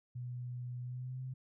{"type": "tone with pitch glide", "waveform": "sine", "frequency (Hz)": [123.4, 129.46], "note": ["B2", "C3"], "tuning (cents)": [-1, -18], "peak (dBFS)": -39, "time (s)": [0.15, 1.34], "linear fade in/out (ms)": 10, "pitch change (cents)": 83, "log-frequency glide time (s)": [0.82, 1.22], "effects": []}